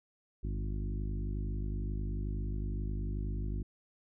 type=harmonic tone with a mistuned harmonic; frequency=51.1 Hz; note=G#1; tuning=27 cents flat; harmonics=1 / 2 / 3 / 4 / 5 / 6 / 7; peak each=-34 / -40 / -44 / -46 / -48 / -50 / -51 dBFS; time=0.43-3.63 s; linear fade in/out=10 ms; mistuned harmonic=2; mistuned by=-56 cents; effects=none